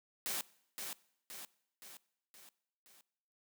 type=noise with echo; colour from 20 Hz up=white; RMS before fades=-38 dBFS; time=0.26-0.41 s; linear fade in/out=0 ms; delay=520 ms; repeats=5; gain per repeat=-5 dB; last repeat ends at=3.01 s; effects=noise-tail reverb RT60 0.8 s tail -22 dB re dry + high-pass 200 Hz 12 dB/octave